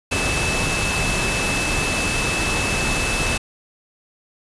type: tone in noise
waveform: sine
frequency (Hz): 2615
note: E7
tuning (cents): -15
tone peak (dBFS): -24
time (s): 0.11-3.38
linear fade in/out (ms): 10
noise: pink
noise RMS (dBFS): -22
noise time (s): 0.11-3.38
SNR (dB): -5
effects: resampled to 24000 Hz